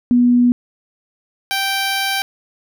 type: tone pair in turn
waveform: sine / 10% pulse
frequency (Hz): 243.9 / 781.7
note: B3 / G5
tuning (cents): -21 / -5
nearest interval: octave + minor sixth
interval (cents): 2016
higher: second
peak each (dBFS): -9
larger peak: neither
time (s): 0.11-0.52 / 1.51-2.22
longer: second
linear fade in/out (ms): 0
effects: none